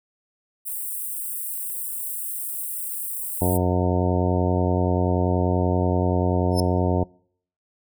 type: high-pass noise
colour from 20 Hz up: white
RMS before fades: -30 dBFS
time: 0.65-3.58 s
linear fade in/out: 20 ms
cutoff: 8100 Hz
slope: 96 dB/octave
type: harmonic tone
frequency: 90.4 Hz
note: F#2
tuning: 40 cents flat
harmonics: 1 / 2 / 3 / 4 / 5 / 6 / 7 / 8 / 10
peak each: -22 / -25 / -27 / -28 / -29 / -30 / -30 / -31 / -32 dBFS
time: 3.41-7.04 s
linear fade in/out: 10 ms
type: tone with exponential growth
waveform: sawtooth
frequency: 5274 Hz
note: E8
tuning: in tune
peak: -19 dBFS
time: 6.51-6.6 s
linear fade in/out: 1 ms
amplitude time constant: 18 ms
effects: noise-tail reverb RT60 0.6 s tail -25 dB re dry